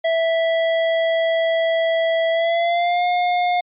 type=tone with pitch glide; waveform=square; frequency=658 to 713.4 Hz; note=E5 to F5; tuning=-3 to +37 cents; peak=-17 dBFS; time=0.04-3.61 s; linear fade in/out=10 ms; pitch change=+140 cents; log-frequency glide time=2.31-3.05 s; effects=resampled to 8000 Hz